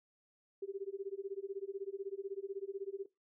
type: tone with tremolo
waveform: sine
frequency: 392 Hz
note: G4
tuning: in tune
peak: -36 dBFS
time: 0.62-3.06 s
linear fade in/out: 5 ms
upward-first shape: sine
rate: 16 Hz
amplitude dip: 100%
effects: noise-tail reverb RT60 0.2 s tail -19 dB re dry